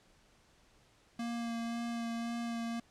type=tone with vibrato; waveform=square; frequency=233.1 Hz; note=A#3; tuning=in tune; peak=-36 dBFS; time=1.19-2.8 s; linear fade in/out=5 ms; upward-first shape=sine; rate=1.9 Hz; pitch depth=14 cents each way; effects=pink hiss -66 dBFS RMS until 2.9 s + low-pass 8000 Hz 12 dB/octave